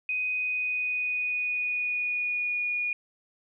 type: tone with pitch glide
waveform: sine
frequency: 2500 to 2446 Hz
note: D#7 to D#7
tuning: +8 to -30 cents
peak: -26 dBFS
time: 0.09-2.93 s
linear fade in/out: 2 ms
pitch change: -38 cents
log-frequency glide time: 0.3-2.75 s
effects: none